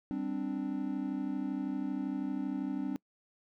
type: chord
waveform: triangle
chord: G suspended fourth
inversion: none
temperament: just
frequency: 196 / 261.3 / 294 Hz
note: G3 / C4 / D4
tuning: 0 / -2 / +2 cents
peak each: -37 / -34 / -34 dBFS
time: 0.11-2.96 s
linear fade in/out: 0 ms
effects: noise-tail reverb RT60 0.1 s tail -25 dB re dry